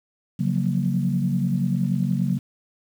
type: chord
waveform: sine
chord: Gb major seventh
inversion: second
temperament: equal with one note detuned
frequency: 138.59 / 174.61 / 185 / 232 Hz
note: Db3 / F3 / Gb3 / Bb3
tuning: 0 / 0 / 0 / -8 cents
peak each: -24 / -28 / -23 / -27 dBFS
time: 0.39-2.39 s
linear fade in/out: 10 ms
effects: tanh soft clip ceiling -9 dBFS + 8-bit